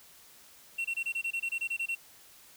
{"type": "tone bursts", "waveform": "triangle", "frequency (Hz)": 2722, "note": "F7", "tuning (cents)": -45, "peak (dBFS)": -28, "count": 13, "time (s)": [0.78, 1.952], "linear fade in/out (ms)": 10, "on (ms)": 68, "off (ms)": 24, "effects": ["white hiss -56 dBFS RMS until 2.56 s"]}